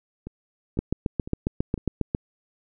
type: two click trains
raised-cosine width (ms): 3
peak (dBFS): -10 / -22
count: 11 / 4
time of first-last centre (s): 0.79-2.149 / 0.27-1.778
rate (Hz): 7.36 / 1.99
effects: none